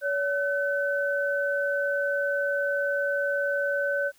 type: tone pair together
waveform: sine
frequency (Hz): 567.4 / 1518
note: C#5 / F#6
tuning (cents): +40 / +44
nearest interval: octave + perfect fourth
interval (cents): 1704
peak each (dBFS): -26 / -27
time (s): 0.01-4.12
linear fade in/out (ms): 50
effects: white hiss -61 dBFS RMS until 4.18 s